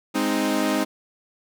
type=chord; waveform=sawtooth; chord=Ab major; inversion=none; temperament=equal; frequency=207.7 / 261.6 / 311.1 Hz; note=Ab3 / C4 / Eb4; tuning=0 / 0 / 0 cents; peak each=-23 / -21 / -20 dBFS; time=0.14-0.85 s; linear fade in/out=20 ms; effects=none